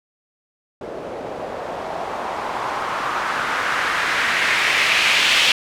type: noise with low-pass filter sweep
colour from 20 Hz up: blue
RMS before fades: -21 dBFS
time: 0.81-5.52 s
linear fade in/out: 2 ms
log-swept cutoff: 470 to 3000 Hz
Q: 2
effects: none